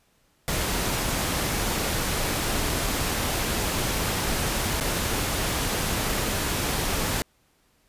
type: noise with dropouts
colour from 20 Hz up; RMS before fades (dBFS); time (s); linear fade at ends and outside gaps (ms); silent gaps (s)
pink; -26; 0.48-7.22; 0; 4.801-4.809
effects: pink hiss -65 dBFS RMS until 7.88 s + resampled to 32000 Hz